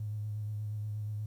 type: tone with vibrato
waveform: triangle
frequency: 105.8 Hz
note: G#2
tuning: 33 cents sharp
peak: -30 dBFS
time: 0-1.26 s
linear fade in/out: 5 ms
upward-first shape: sine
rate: 8.4 Hz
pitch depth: 27 cents each way
effects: tanh soft clip ceiling -32 dBFS + 11-bit